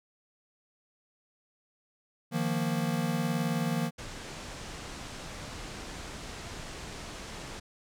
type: chord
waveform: square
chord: Eb suspended second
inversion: none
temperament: equal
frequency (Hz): 155.56 / 174.61 / 233.1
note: Eb3 / F3 / Bb3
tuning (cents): 0 / 0 / 0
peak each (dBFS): -33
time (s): 2.31-3.91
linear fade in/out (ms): 50
type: low-pass noise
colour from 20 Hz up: pink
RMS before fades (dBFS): -42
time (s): 3.98-7.6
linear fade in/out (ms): 10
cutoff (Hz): 8300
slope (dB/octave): 24
effects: none